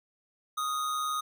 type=tone with amplitude modulation; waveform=square; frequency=1244.5 Hz; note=D#6; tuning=in tune; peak=-28 dBFS; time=0.57-1.21 s; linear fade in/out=10 ms; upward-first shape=sine; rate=139 Hz; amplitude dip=40%; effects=none